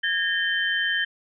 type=tone cluster; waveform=sine; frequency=1643 / 1822 / 3101 Hz; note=G#6 / A#6 / G7; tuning=-19 / -40 / -19 cents; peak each=-26 / -25 / -27 dBFS; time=0.03-1.05 s; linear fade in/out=10 ms; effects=none